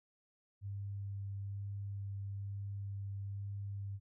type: tone with vibrato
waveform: sine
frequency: 99.6 Hz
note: G2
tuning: 28 cents sharp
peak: -39 dBFS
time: 0.61-4 s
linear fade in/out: 50 ms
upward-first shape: sine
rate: 1.1 Hz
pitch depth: 9 cents each way
effects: none